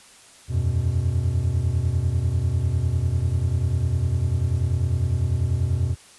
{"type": "chord", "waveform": "triangle", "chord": "E suspended second", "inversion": "none", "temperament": "equal", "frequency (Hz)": [82.41, 92.5, 123.47], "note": ["E2", "F#2", "B2"], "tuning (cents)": [0, 0, 0], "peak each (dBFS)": -22, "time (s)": [0.48, 5.96], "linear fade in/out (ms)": 50, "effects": ["white hiss -49 dBFS RMS until 6.18 s", "resampled to 24000 Hz"]}